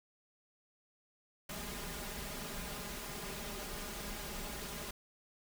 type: noise with comb filter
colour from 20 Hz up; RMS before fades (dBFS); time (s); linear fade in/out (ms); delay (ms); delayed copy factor
pink; -43; 1.49-4.91; 5; 4.9; +0.75
effects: none